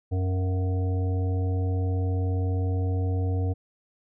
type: harmonic tone with a mistuned harmonic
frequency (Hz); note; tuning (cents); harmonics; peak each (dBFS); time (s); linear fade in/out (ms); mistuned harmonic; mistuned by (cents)
92.5; F#2; 0; 1 / 3 / 5 / 7 / 8; -23 / -35 / -36 / -44 / -43; 0.11-3.54; 20; 7; +35
effects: none